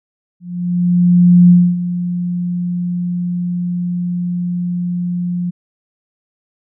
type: tone with ADSR envelope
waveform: sine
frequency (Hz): 176.6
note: F3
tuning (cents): +20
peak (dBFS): -3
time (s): 0.4-5.51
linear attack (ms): 1100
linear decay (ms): 260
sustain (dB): -13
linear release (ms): 17
effects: none